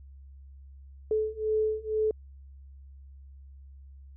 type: beating tone pair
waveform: sine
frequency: 432 / 434.1 Hz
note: A4 / A4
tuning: -32 / -23 cents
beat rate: 2.1 Hz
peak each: -29 / -28 dBFS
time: 1.11-2.11 s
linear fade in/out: 2 ms
effects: added 68 Hz sine -46 dBFS peak until 4.16 s